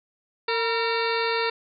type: harmonic tone with a mistuned harmonic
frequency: 456.8 Hz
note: A#4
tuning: 35 cents flat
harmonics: 1 / 2 / 3 / 4 / 5 / 6 / 8 / 9 / 10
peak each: -26 / -29 / -31 / -32 / -33 / -34 / -35 / -36 / -36 dBFS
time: 0.48-1.5 s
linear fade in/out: 5 ms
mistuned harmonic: 2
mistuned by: +67 cents
effects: none